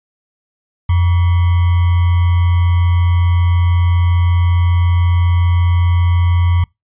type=tone with sample-and-hold; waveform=sine; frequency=87.31 Hz; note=F2; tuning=in tune; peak=-9 dBFS; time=0.89-6.64 s; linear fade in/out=5 ms; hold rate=1050 Hz; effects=noise-tail reverb RT60 0.2 s tail -26 dB re dry + resampled to 8000 Hz